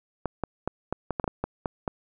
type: clicks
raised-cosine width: 1 ms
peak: -13 dBFS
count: 11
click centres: 0.257 / 0.437 / 0.676 / 0.926 / 1.107 / 1.198 / 1.242 / 1.278 / 1.44 / 1.658 / 1.878 s
effects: none